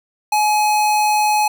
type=tone; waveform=square; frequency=845 Hz; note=G#5; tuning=30 cents sharp; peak=-14 dBFS; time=0.32-1.48 s; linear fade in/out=5 ms; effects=none